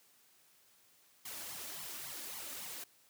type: noise with flanger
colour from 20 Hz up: white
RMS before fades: -45 dBFS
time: 1.25-2.84 s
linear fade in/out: 5 ms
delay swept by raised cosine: 0.92 to 3.52 ms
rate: 3.6 Hz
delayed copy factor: +0.8
effects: white hiss -67 dBFS RMS until 3.09 s + high-pass 100 Hz 12 dB/octave